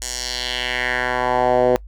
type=tone with band-pass filter sweep; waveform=10% pulse; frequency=124.8 Hz; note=B2; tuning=19 cents sharp; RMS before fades=-20 dBFS; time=0.02-1.76 s; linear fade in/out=0 ms; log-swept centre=7300 to 480 Hz; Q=2.2; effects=noise-tail reverb RT60 0.1 s tail -23 dB re dry + added 50 Hz sine -35 dBFS peak until 1.87 s